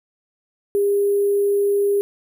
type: tone with sample-and-hold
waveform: sine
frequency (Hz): 403.4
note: G4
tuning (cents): +50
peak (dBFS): -15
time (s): 0.75-2.01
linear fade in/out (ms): 0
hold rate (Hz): 11025
effects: none